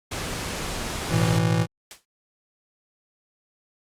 pink noise, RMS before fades -30 dBFS, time 0.11-1.39 s, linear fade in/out 10 ms
square chord, A suspended second, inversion none, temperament just, 110 / 123.75 / 165 Hz, A2 / B2 / E3, 0 / +4 / +2 cents, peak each -24 / -28 / -23 dBFS, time 1.09-1.67 s, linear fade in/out 50 ms
white noise with exponential decay, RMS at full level -35 dBFS, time 1.91-2.05 s, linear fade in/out 1 ms, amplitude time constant 29 ms
effects low-pass 10000 Hz 12 dB/octave + Opus 48 kbps

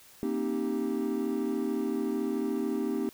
triangle chord, C minor seventh, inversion third, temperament equal with one note detuned, 233.1 / 266.8 / 311.1 / 392 Hz, Bb3 / C4 / Eb4 / G4, 0 / +34 / 0 / 0 cents, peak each -31 dBFS, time 0.23-3.09 s, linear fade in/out 0 ms, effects tanh soft clip ceiling -18 dBFS + white hiss -55 dBFS RMS until 3.13 s

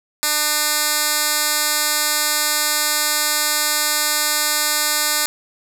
10% pulse tone with band-pass filter, 300 Hz, D4, 37 cents sharp, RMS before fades -19 dBFS, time 0.23-5.26 s, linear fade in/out 0 ms, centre 8800 Hz, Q 0.74, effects none

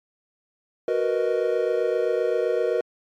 triangle chord, B major seventh, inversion second, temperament equal, 370 / 466.2 / 493.9 / 622.3 Hz, F#4 / A#4 / B4 / D#5, 0 / 0 / 0 / 0 cents, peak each -25 / -22 / -24 / -26 dBFS, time 0.88-2.81 s, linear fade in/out 2 ms, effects MP3 64 kbps

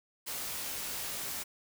white noise with comb filter, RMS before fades -38 dBFS, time 0.26-1.44 s, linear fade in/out 20 ms, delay 19 ms, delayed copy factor -0.55, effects none

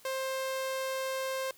sawtooth tone, 528 Hz, C5, 16 cents sharp, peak -28 dBFS, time 0.05-1.51 s, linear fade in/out 2 ms, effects white hiss -58 dBFS RMS until 1.57 s

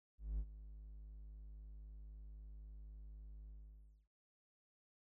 triangle tone with ADSR envelope, 51.91 Hz, G#1, in tune, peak -34 dBFS, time 0.18-4.08 s, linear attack 210 ms, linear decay 57 ms, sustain -15 dB, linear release 590 ms, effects none

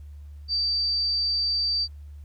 sine tone, 4646 Hz, D8, 20 cents flat, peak -22 dBFS, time 0.48-1.88 s, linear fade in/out 50 ms, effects added 73 Hz sine -39 dBFS peak until 2.24 s + pink hiss -67 dBFS RMS until 2.24 s

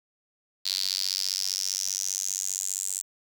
sawtooth tone with high-pass filter sweep, 95.1 Hz, F#2, 48 cents sharp, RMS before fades -30 dBFS, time 0.65-3.02 s, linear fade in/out 10 ms, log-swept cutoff 4300 to 7700 Hz, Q 6.2, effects none

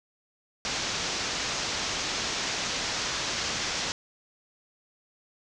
white low-pass noise, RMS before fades -31 dBFS, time 0.65-3.92 s, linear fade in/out 0 ms, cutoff 6600 Hz, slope 48 dB/octave, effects none

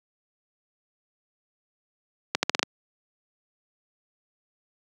accelerating click train, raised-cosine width 0.2 ms, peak -3 dBFS, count 6, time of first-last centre 2.35-2.63 s, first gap 80 ms, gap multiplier 0.82, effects high-pass 200 Hz 12 dB/octave

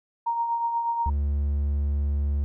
sine tone with tremolo, 932.3 Hz, A#5, in tune, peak -21 dBFS, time 0.26-1.1 s, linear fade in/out 10 ms, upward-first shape triangle, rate 8.3 Hz, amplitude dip 50%
triangle tone, 71.7 Hz, D2, 41 cents flat, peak -20 dBFS, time 1.06-2.44 s, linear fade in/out 0 ms
effects none

